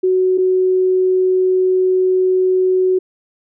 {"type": "tone pair in turn", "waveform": "sine", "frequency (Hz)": [371.4, 371.4], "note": ["F#4", "F#4"], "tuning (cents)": [7, 7], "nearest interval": "unison", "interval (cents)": 0, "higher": "neither", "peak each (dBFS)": -11, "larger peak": "neither", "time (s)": [[0.03, 0.38], [0.38, 2.99]], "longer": "second", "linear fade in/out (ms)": 10, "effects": []}